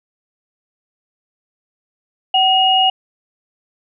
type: tone pair together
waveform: sine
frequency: 757 / 2872 Hz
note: F#5 / F7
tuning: +39 / +48 cents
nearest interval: octave + major seventh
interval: 2309 cents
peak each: -13 dBFS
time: 2.34-2.9 s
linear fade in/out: 5 ms
effects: none